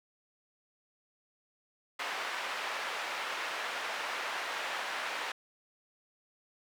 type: band-pass noise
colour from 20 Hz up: white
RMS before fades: -37 dBFS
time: 1.99-5.32 s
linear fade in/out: 5 ms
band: 660 to 2100 Hz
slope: 12 dB/octave
effects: none